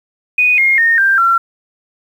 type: tone with pitch steps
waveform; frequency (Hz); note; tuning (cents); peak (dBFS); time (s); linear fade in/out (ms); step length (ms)
sine; 2482 / 2136 / 1838 / 1581.7 / 1361.2; D#7 / C7 / A#6 / G6 / F6; -5 / +35 / -25 / +15 / -45; -8; 0.38-1.38; 5; 200
effects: 7-bit